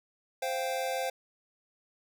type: chord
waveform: square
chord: C suspended fourth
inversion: none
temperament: equal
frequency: 523.3 / 698.5 / 784 Hz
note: C5 / F5 / G5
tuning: 0 / 0 / 0 cents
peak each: -34 / -36 / -37 dBFS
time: 0.42-1.1 s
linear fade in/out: 5 ms
effects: none